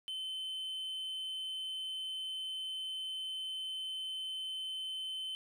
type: tone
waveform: triangle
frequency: 3065 Hz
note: G7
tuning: 40 cents flat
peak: -36 dBFS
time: 0.08-5.35 s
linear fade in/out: 0 ms
effects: none